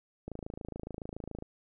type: click train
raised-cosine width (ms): 2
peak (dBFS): -26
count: 32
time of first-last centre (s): 0.28-1.424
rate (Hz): 27.1
effects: none